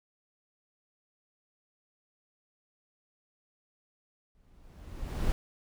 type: noise with exponential growth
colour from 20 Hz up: brown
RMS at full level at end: -26 dBFS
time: 4.35-5.32 s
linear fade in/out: 0 ms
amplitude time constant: 210 ms
effects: none